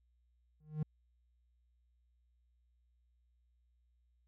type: tone with exponential growth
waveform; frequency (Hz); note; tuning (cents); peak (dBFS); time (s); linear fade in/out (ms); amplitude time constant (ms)
triangle; 153.4; D#3; -24; -28; 0.6-0.83; 5; 50
effects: added 60 Hz sine -70 dBFS peak until 4.27 s